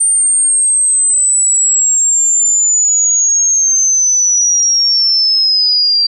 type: linear sweep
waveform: sine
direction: down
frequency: 8870 to 4699 Hz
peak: -8 dBFS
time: 0-6.07 s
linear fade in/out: 10 ms
effects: none